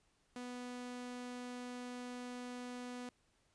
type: tone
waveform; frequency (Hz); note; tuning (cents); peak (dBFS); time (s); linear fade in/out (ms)
sawtooth; 246.9; B3; 0; -40; 0.36-3.09; 2
effects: pink hiss -75 dBFS RMS until 3.54 s + resampled to 22050 Hz